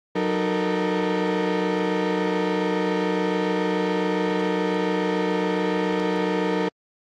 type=tone cluster; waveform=35% pulse; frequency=184.6 / 307.9 / 444.5 / 471.6 Hz; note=F#3 / D#4 / A4 / A#4; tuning=-4 / -18 / +18 / +20 cents; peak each=-25 dBFS; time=0.15-6.69 s; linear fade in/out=10 ms; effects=low-pass 3000 Hz 12 dB/octave + AAC 48 kbps